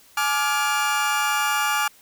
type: chord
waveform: 30% pulse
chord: D diminished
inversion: second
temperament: just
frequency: 845.8 / 1174.7 / 1409.6 Hz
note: Ab5 / D6 / F6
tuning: +31 / 0 / +16 cents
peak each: -22 dBFS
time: 0.17-1.88 s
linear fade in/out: 5 ms
effects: white hiss -53 dBFS RMS until 2.01 s